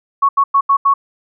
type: tone bursts at uneven times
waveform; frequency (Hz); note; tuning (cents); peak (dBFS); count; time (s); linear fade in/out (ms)
sine; 1108.7; C#6; 0; -8; 5; 0.22-0.29 / 0.37-0.44 / 0.54-0.61 / 0.69-0.77 / 0.85-0.94; 10
effects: none